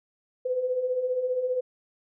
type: beating tone pair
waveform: sine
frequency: 492 / 507 Hz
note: B4 / B4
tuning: -7 / +45 cents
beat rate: 15 Hz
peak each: -33 / -25 dBFS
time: 0.45-1.61 s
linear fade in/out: 10 ms
effects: none